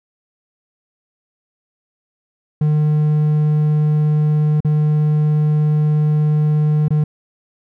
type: tone with dropouts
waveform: triangle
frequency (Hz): 151.4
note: D#3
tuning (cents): -47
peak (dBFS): -10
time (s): 2.61-7.04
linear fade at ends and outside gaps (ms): 5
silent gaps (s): 4.605-4.647 / 6.883-6.905
effects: none